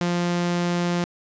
sawtooth tone, 174.61 Hz, F3, in tune, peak -17 dBFS, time 0.01-1.04 s, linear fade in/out 0 ms, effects resampled to 16000 Hz + 8-bit

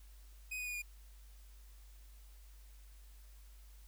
45% pulse tone with pitch steps, 2505 / 2481 / 2456 / 2432 Hz, D#7 / D#7 / D#7 / D#7, +11 / -6 / -23 / -40 cents, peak -39 dBFS, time 0.51-0.822 s, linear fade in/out 10 ms, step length 78 ms, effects added 50 Hz sine -54 dBFS peak until 3.87 s + white hiss -67 dBFS RMS until 3.87 s

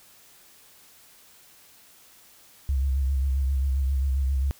sine tone with vibrato, 67.4 Hz, C#2, 48 cents flat, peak -21 dBFS, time 2.69-4.51 s, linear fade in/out 0 ms, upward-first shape sine, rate 7.5 Hz, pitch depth 59 cents each way, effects white hiss -54 dBFS RMS until 4.59 s

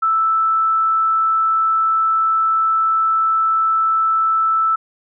sine tone, 1318.5 Hz, E6, in tune, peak -13 dBFS, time 0.02-4.76 s, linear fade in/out 10 ms, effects none

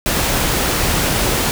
pink noise, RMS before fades -17 dBFS, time 0.06-1.51 s, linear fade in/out 0 ms, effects none

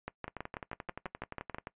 two click trains, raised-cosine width 0.5 ms, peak -22 / -24 dBFS, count 10 / 17, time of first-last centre 0.08-1.546 / 0.28-1.671 s, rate 6.14 / 11.5 Hz, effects noise-tail reverb RT60 0.1 s tail -20 dB re dry + resampled to 8000 Hz

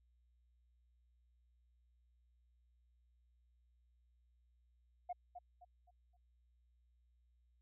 sine tone with echo, 715 Hz, F5, 41 cents sharp, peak -38 dBFS, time 5.09-5.13 s, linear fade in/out 10 ms, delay 260 ms, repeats 4, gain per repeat -9 dB, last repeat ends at 6.17 s, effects tanh soft clip ceiling -36 dBFS + added 60 Hz sine -70 dBFS peak until 7.61 s

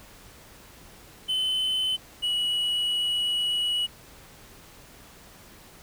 triangle tone pair in turn, 3044 / 2927 Hz, F#7 / F#7, +48 / -19 cents, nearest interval minor second, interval 67 cents, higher first, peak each -22 dBFS, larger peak neither, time 1.28-1.97 / 2.22-3.87 s, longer second, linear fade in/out 20 ms, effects pink hiss -50 dBFS RMS until 5.82 s

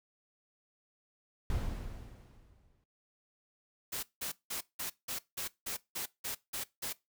brown noise with exponential decay, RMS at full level -32 dBFS, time 1.5-2.84 s, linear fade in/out 1 ms, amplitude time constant 290 ms
white noise bursts, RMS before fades -38 dBFS, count 11, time 3.92-6.93 s, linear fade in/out 10 ms, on 110 ms, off 180 ms
effects noise-tail reverb RT60 0.2 s tail -20 dB re dry

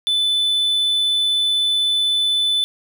triangle tone, 3504 Hz, A7, 8 cents flat, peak -14 dBFS, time 0.07-2.64 s, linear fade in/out 0 ms, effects none

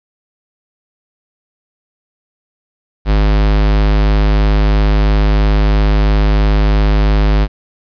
square tone, 51.5 Hz, G#1, 14 cents flat, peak -9 dBFS, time 3.05-7.48 s, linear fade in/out 50 ms, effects resampled to 11025 Hz + 8-bit

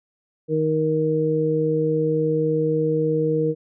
harmonic tone, 156.5 Hz, D#3, 10 cents sharp, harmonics 1 / 2 / 3, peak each -24 / -25 / -20 dBFS, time 0.48-3.55 s, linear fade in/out 50 ms, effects none

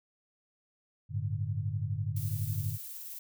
sine chord, G suspended second, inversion none, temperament equal, 98 / 110 / 146.83 Hz, G2 / A2 / D3, 0 / 0 / 0 cents, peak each -34 / -34 / -37 dBFS, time 1.09-2.78 s, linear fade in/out 50 ms
violet noise with tremolo, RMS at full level -42 dBFS, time 2.16-3.19 s, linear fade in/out 5 ms, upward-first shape triangle, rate 19 Hz, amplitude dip 25%
effects none

